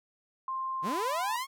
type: tone with pitch glide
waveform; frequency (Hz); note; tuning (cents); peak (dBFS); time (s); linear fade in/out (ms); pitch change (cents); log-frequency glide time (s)
sine; 1053 to 1010.1; C6 to B5; +11 to +39; -31; 0.48-1.36; 2; -72; 0.85-0.95
type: linear sweep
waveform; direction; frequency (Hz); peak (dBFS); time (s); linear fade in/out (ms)
sawtooth; up; 133.1 to 1108.7; -28; 0.82-1.47; 50
effects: none